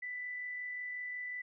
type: tone with amplitude modulation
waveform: sine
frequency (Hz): 1986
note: B6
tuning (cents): +9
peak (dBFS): -37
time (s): 0.02-1.42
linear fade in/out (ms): 10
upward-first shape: sine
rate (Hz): 45.5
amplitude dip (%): 25
effects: none